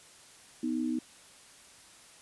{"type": "tone pair together", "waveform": "sine", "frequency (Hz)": [248.6, 313.2], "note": ["B3", "D#4"], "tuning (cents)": [12, 11], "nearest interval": "major third", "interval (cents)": 399, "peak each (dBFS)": [-31, -32], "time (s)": [0.63, 0.99], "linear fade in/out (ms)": 5, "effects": ["white hiss -55 dBFS RMS until 2.21 s", "resampled to 24000 Hz"]}